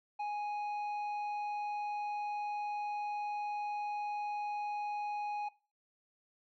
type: tone with tanh clipping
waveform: sine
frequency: 830.6 Hz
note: G#5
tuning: in tune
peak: -36 dBFS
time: 0.19-5.49 s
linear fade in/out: 10 ms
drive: 7 dB
effects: noise-tail reverb RT60 0.3 s tail -17 dB re dry